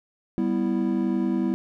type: chord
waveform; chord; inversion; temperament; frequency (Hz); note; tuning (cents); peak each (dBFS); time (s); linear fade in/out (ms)
triangle; E minor; first; equal; 196 / 246.9 / 329.6; G3 / B3 / E4; 0 / 0 / 0; -24; 0.38-1.54; 0
effects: none